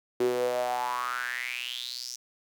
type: tone with high-pass filter sweep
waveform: sawtooth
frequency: 123.47 Hz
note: B2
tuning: in tune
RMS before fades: -31 dBFS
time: 0.2-2.16 s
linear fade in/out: 5 ms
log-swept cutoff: 350 to 5900 Hz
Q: 7.4
effects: none